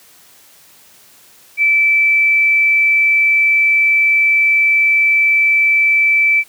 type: tone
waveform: sine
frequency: 2320 Hz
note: D7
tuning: 22 cents flat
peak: -9 dBFS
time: 1.57-6.44 s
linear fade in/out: 50 ms
effects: white hiss -46 dBFS RMS until 6.48 s + high-pass 80 Hz 12 dB/octave